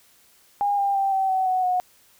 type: tone with pitch steps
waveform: sine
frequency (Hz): 812 / 797.6 / 783.4 / 769.5 / 755.9 / 742.5 / 729.3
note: G#5 / G5 / G5 / G5 / F#5 / F#5 / F#5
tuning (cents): -39 / +30 / -1 / -32 / +37 / +6 / -25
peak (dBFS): -19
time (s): 0.61-1.8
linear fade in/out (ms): 0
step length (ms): 170
effects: white hiss -57 dBFS RMS until 2.19 s